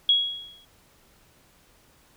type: tone with exponential decay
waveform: sine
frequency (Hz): 3322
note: G#7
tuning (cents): 0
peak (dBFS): -14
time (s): 0.09-0.65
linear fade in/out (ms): 2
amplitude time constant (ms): 120
effects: pink hiss -59 dBFS RMS until 2.16 s